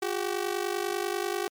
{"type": "ring-modulated tone", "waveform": "sawtooth", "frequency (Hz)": 381.6, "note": "G4", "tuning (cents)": -47, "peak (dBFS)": -21, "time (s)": [0.02, 1.48], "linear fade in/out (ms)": 2, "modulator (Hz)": 25.1, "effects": ["MP3 96 kbps"]}